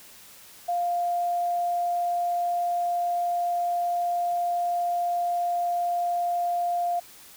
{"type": "tone", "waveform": "sine", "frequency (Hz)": 700, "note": "F5", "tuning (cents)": 4, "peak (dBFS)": -23, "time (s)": [0.68, 7], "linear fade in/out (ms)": 10, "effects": ["white hiss -49 dBFS RMS until 7.36 s"]}